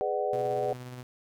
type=chord; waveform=sine; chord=G# half-diminished seventh; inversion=none; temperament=just; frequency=415.3 / 498.4 / 598 / 747.5 Hz; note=G#4 / B4 / D5 / F#5; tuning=0 / +16 / +31 / +17 cents; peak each=-32 dBFS; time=0.01-0.73 s; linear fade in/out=0 ms
type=tone with tremolo; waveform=sawtooth; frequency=125.2 Hz; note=B2; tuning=24 cents sharp; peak=-35 dBFS; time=0.33-1.03 s; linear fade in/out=2 ms; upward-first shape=square; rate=17 Hz; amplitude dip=25%
effects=none